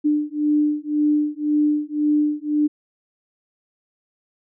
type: beating tone pair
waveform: sine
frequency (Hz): 297.5 / 299.4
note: D4 / D4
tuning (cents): +22 / +33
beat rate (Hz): 1.9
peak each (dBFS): -20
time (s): 0.04-2.68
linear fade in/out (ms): 20
effects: none